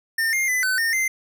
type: tone with pitch steps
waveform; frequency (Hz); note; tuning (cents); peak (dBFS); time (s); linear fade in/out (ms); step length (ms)
square; 1811 / 2116 / 2007 / 1516 / 1826 / 2078; A6 / C7 / B6 / F#6 / A#6 / C7; +49 / +19 / +27 / +42 / -36 / -12; -20; 0.18-1.08; 5; 150
effects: none